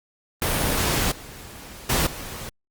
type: noise with level steps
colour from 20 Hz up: pink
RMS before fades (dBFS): -22 / -41 / -21 / -35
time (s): 0.42-2.49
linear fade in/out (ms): 0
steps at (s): 1.11 / 1.89 / 2.06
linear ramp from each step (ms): 10
effects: Opus 32 kbps